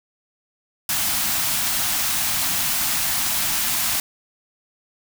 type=band-stop noise; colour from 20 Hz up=white; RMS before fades=-22 dBFS; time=0.89-4 s; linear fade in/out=2 ms; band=320 to 630 Hz; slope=48 dB/octave; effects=none